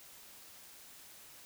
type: silence
effects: white hiss -55 dBFS RMS until 1.45 s